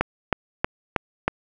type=click train; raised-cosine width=0.5 ms; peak=-4 dBFS; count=5; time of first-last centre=0.01-1.28 s; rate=3.15 Hz; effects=none